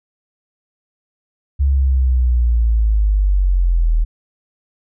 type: linear sweep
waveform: sine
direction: down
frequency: 69.9 to 38.89 Hz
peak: -11 dBFS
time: 1.59-4.05 s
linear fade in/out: 20 ms
effects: none